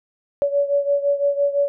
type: beating tone pair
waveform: sine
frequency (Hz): 566 / 571.9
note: C#5 / D5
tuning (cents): +36 / -46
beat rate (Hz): 5.9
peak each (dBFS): -18 / -22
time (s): 0.42-1.68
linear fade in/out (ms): 0
effects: none